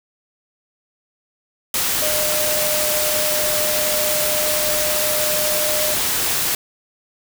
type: tone in noise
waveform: sine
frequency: 607 Hz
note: D#5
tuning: 43 cents flat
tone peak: -23 dBFS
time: 2.02-5.94 s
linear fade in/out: 2 ms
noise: white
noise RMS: -20 dBFS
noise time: 1.74-6.55 s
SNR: -6 dB
effects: none